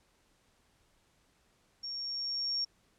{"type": "tone with level ramp", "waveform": "sine", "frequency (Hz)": 5530, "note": "F8", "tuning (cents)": -18, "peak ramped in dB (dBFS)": [-37, -29], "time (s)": [1.83, 2.65], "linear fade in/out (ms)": 10, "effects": ["pink hiss -70 dBFS RMS until 2.98 s", "low-pass 10000 Hz 12 dB/octave"]}